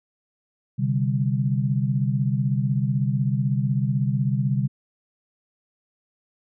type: chord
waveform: sine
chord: C suspended second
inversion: none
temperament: equal with one note detuned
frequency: 130.81 / 146.83 / 196.91 Hz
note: C3 / D3 / G3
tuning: 0 / 0 / +8 cents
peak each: -22 / -25 / -26 dBFS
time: 0.78-4.68 s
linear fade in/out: 20 ms
effects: none